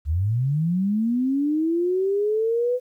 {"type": "linear sweep", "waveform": "sine", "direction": "up", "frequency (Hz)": [69.3, 504], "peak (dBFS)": -19, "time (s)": [0.05, 2.8], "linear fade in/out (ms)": 50, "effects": ["10-bit"]}